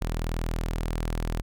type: tone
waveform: sawtooth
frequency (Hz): 40.71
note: E1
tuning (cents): -21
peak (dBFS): -23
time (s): 0.01-1.42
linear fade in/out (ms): 10
effects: none